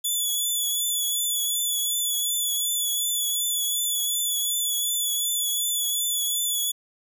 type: tone with vibrato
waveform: 10% pulse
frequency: 3441 Hz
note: A7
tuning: 39 cents flat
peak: -16 dBFS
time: 0.04-6.72 s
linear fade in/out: 10 ms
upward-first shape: triangle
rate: 2.7 Hz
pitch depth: 39 cents each way
effects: none